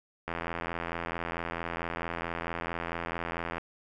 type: click train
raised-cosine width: 0.5 ms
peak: -18 dBFS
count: 280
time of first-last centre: 0.28-3.582 s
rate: 84.5 Hz
effects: none